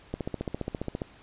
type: click train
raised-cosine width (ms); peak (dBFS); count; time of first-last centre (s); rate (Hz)
2; -17; 14; 0.14-1.018; 14.8
effects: pink hiss -54 dBFS RMS until 1.22 s + resampled to 8000 Hz